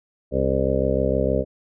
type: harmonic tone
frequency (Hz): 66.5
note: C2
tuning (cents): +29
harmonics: 1 / 2 / 3 / 4 / 6 / 7 / 8 / 9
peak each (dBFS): -26 / -28 / -28 / -28 / -27 / -26 / -25 / -26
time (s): 0.31-1.45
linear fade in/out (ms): 50
effects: none